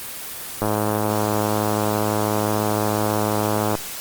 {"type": "click train", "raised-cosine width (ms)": 1, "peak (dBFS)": -7, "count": 333, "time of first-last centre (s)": [0.62, 3.752], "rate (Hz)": 106, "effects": ["white hiss -32 dBFS RMS until 4 s", "Opus 24 kbps"]}